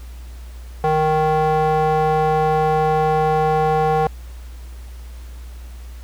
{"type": "tone with band-pass filter", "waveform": "square", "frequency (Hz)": 155.56, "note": "D#3", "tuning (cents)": 0, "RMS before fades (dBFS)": -17, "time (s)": [0.84, 4.07], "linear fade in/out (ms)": 0, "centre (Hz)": 690, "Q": 2.6, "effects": ["added 60 Hz sine -32 dBFS peak until 6.03 s", "pink hiss -48 dBFS RMS until 6.03 s"]}